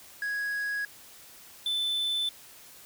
triangle tone pair in turn, 1661.2 / 3520 Hz, G#6 / A7, 0 / 0 cents, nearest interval octave + minor second, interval 1300 cents, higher second, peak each -27 / -25 dBFS, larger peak second, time 0.22-0.85 / 1.66-2.29 s, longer neither, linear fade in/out 2 ms, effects white hiss -51 dBFS RMS until 2.85 s

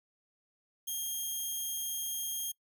5% pulse tone, 3227 Hz, G7, 50 cents sharp, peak -26 dBFS, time 0.87-2.52 s, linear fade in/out 10 ms, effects noise-tail reverb RT60 0.1 s tail -21 dB re dry

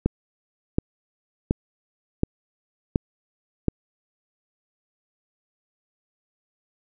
click train, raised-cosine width 3 ms, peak -6 dBFS, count 6, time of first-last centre 0.06-3.683 s, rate 1.38 Hz, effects none

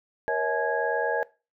sine tone cluster, 473.7 / 552 / 641 / 851 / 1650 Hz, A#4 / C#5 / E5 / G#5 / G#6, +28 / -7 / -49 / +42 / -12 cents, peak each -29 / -31 / -31 / -30 / -30 dBFS, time 0.28-1.23 s, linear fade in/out 0 ms, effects noise-tail reverb RT60 0.3 s tail -20 dB re dry

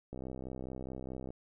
click train, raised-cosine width 2 ms, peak -29 dBFS, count 77, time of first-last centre 0.13-1.305 s, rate 64.7 Hz, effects none

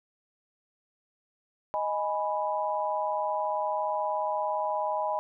sine chord, G# minor, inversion second, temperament equal, 622.3 / 830.6 / 987.8 Hz, D#5 / G#5 / B5, 0 / 0 / 0 cents, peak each -31 dBFS, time 1.74-5.19 s, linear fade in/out 0 ms, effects none

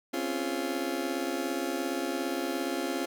30% pulse chord, Db major seventh, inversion third, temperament just, 259.9 / 277.2 / 346.5 / 415.8 Hz, C4 / Db4 / F4 / Ab4, -11 / 0 / -14 / +2 cents, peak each -34 / -32 / -31 / -37 dBFS, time 0.13-3.06 s, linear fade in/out 10 ms, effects none

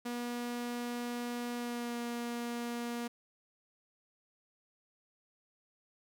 sawtooth tone with pitch glide, 241 to 237.7 Hz, B3 to A#3, -42 to +34 cents, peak -32 dBFS, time 0.05-3.08 s, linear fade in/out 10 ms, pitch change -24 cents, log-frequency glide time 1.56-1.98 s, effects none

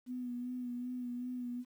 sine tone with vibrato, 246.9 Hz, B3, in tune, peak -37 dBFS, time 0.06-1.65 s, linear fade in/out 50 ms, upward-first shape sine, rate 2.6 Hz, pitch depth 31 cents each way, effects 11-bit

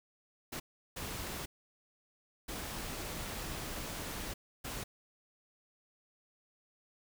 pink noise bursts at uneven times, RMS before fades -41 dBFS, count 4, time 0.52-0.6 / 0.96-1.46 / 2.48-4.34 / 4.64-4.84 s, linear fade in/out 10 ms, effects none

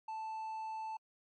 triangle tone, 880 Hz, A5, in tune, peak -37 dBFS, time 0.08-0.97 s, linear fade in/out 5 ms, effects MP3 32 kbps

